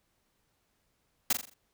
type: noise with echo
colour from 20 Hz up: white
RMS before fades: -25 dBFS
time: 1.3-1.33 s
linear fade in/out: 5 ms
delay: 42 ms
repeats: 5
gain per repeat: -7 dB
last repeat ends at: 1.54 s
effects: pink hiss -75 dBFS RMS until 1.73 s